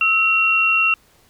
sine tone pair together, 1300 / 2736 Hz, E6 / F7, -24 / -36 cents, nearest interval octave + minor second, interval 1288 cents, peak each -21 / -14 dBFS, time 0.01-0.94 s, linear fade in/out 2 ms, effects pink hiss -55 dBFS RMS until 1.29 s

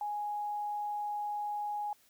sine tone, 830.6 Hz, G#5, in tune, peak -33 dBFS, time 0.01-1.93 s, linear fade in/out 2 ms, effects white hiss -66 dBFS RMS until 2.09 s

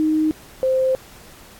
sine tone pair in turn, 311.1 / 522 Hz, D#4 / C5, 0 / -4 cents, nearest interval major sixth, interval 896 cents, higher second, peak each -15 dBFS, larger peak neither, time 0-0.31 / 0.63-0.95 s, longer second, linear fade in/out 0 ms, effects pink hiss -45 dBFS RMS until 1.59 s + AAC 64 kbps

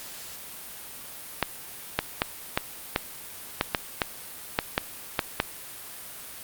clicks, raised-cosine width 0.3 ms, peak -5 dBFS, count 12, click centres 1.427 / 1.99 / 2.219 / 2.575 / 2.961 / 3.611 / 3.748 / 4.018 / 4.589 / 4.779 / 5.192 / 5.401 s, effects white hiss -41 dBFS RMS until 6.43 s + Opus 48 kbps

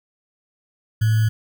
sine tone with sample-and-hold, 110 Hz, A2, in tune, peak -14 dBFS, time 1.01-1.29 s, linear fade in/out 10 ms, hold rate 1575 Hz, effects none

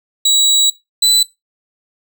30% pulse tone pair in turn, 3900 / 3987 Hz, B7 / B7, -23 / +16 cents, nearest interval unison, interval 39 cents, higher second, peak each -7 dBFS, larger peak neither, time 0.25-0.7 / 1.02-1.23 s, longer first, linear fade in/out 5 ms, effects noise-tail reverb RT60 0.2 s tail -18 dB re dry

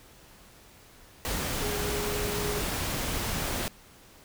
sine tone in noise, 414.3 Hz, G#4, 4 cents flat, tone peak -33 dBFS, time 1.62-2.61 s, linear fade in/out 0 ms, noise pink, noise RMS -31 dBFS, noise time 1.25-3.68 s, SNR -5 dB, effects pink hiss -54 dBFS RMS until 4.24 s

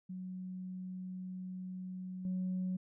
sine tone with level steps, 184.6 Hz, F#3, 4 cents flat, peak -40 / -32 dBFS, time 0.09-2.77 s, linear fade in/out 10 ms, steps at 2.25 s, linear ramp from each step 2 ms, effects tanh soft clip ceiling -30 dBFS

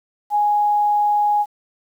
sine tone, 830.6 Hz, G#5, in tune, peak -14 dBFS, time 0.3-1.46 s, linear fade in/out 50 ms, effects 8-bit

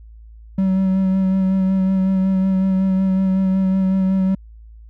triangle tone with vibrato, 190 Hz, F#3, 46 cents sharp, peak -12 dBFS, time 0.58-4.35 s, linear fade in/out 5 ms, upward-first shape sine, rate 5.4 Hz, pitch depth 19 cents each way, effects added 55 Hz sine -38 dBFS peak until 4.89 s

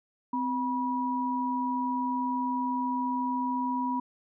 sine tone pair together, 257.2 / 971.1 Hz, C4 / B5, -30 / -29 cents, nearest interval octave + major seventh, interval 2301 cents, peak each -30 / -29 dBFS, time 0.33-4 s, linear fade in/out 5 ms, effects none

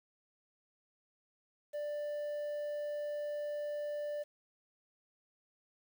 triangle tone with quantisation, 590 Hz, D5, 8 cents sharp, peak -34 dBFS, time 1.73-4.24 s, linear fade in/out 20 ms, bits 10, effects none

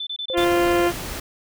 sine tone bursts, 3520 Hz, A7, in tune, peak -26 dBFS, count 5, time 0-0.445 s, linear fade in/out 5 ms, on 69 ms, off 25 ms
sine tone, 523 Hz, C5, 1 cent flat, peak -25 dBFS, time 0.3-0.87 s, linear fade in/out 0 ms
harmonic tone, 347.4 Hz, F4, 9 cents flat, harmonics 1 / 2 / 3 / 4 / 5 / 6 / 7 / 8 / 9, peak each -18 / -24 / -28 / -30 / -32 / -34 / -35 / -36 / -37 dBFS, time 0.33-0.93 s, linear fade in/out 50 ms
pink noise, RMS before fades -31 dBFS, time 0.37-1.2 s, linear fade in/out 5 ms
effects none

